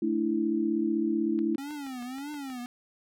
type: chord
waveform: sine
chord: A suspended fourth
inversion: none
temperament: equal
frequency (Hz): 220 / 293.7 / 329.6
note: A3 / D4 / E4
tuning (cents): 0 / 0 / 0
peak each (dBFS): -30 / -31 / -27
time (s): 0.02-1.56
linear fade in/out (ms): 5
type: click train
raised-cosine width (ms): 0.3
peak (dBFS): -33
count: 9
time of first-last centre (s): 1.39-2.66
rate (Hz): 6.3
type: tone with vibrato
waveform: square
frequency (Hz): 269.2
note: C4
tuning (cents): +49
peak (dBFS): -36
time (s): 1.58-2.66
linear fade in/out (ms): 2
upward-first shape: triangle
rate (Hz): 1.7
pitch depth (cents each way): 200
effects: none